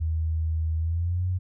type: tone with pitch glide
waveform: sine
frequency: 80 to 91.37 Hz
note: D#2 to F#2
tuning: +49 to -21 cents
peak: -23 dBFS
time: 0-1.39 s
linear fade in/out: 20 ms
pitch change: +230 cents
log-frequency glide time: 0.78-1.27 s
effects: none